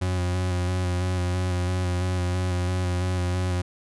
40% pulse tone with vibrato, 90.5 Hz, F#2, 38 cents flat, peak -22 dBFS, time 0.01-3.62 s, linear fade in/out 10 ms, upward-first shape square, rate 3 Hz, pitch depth 20 cents each way, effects resampled to 24000 Hz

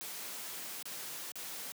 white noise with dropouts, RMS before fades -43 dBFS, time 0.01-1.72 s, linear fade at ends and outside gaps 0 ms, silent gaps 0.826-0.855 / 1.318-1.356 s, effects high-pass 150 Hz 12 dB/octave

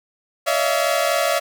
sawtooth tone cluster, 568 / 641 / 685 Hz, C#5 / E5 / F5, +42 / -49 / -34 cents, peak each -18 dBFS, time 0.46-1.4 s, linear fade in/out 20 ms, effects none

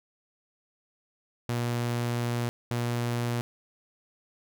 sawtooth tone bursts at uneven times, 119.6 Hz, A#2, 45 cents sharp, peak -23 dBFS, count 2, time 1.49-2.49 / 2.71-3.41 s, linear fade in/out 0 ms, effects none

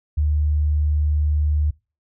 sine tone, 75 Hz, D2, 37 cents sharp, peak -16 dBFS, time 0.17-1.71 s, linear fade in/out 10 ms, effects noise-tail reverb RT60 0.3 s tail -24 dB re dry

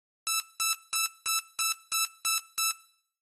5% pulse tone bursts, 1318.5 Hz, E6, in tune, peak -14 dBFS, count 8, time 0.27-2.71 s, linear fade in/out 0 ms, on 130 ms, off 200 ms, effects noise-tail reverb RT60 0.6 s tail -19 dB re dry + AAC 32 kbps

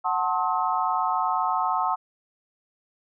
sine chord, F# diminished seventh, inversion none, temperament just, 740 / 888 / 1065.6 / 1278.7 Hz, F#5 / A5 / C6 / Eb6, 0 / +16 / +31 / +47 cents, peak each -27 / -27 / -27 / -28 dBFS, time 0.04-1.96 s, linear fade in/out 20 ms, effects none

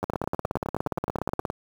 two click trains, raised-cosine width 1 ms, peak -12 / -14 dBFS, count 25 / 15, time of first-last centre 0.04-1.452 / 0.03-1.501 s, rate 17 / 9.52 Hz, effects high-pass 60 Hz 12 dB/octave + 7-bit

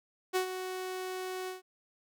sawtooth tone with ADSR envelope, 371.2 Hz, F#4, 6 cents sharp, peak -22 dBFS, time 0.33-1.62 s, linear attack 29 ms, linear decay 98 ms, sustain -10 dB, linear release 140 ms, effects none

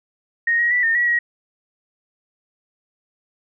sine tone with pitch steps, 1863 / 1893 / 1965 / 1826 / 1928 / 1900 Hz, A#6 / A#6 / B6 / A#6 / B6 / A#6, -2 / +26 / -9 / -36 / -42 / +33 cents, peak -15 dBFS, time 0.47-1.19 s, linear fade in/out 5 ms, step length 120 ms, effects none

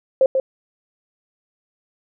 sine tone with echo, 529 Hz, C5, 19 cents sharp, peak -10 dBFS, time 0.21-0.26 s, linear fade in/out 2 ms, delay 140 ms, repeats 1, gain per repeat -5 dB, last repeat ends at 0.4 s, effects none

